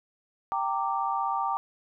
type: chord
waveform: sine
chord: G minor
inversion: none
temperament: equal with one note detuned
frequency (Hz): 784 / 920 / 1174.7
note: G5 / Bb5 / D6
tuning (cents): 0 / -23 / 0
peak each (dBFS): -30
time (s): 0.52-1.57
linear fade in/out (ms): 0
effects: none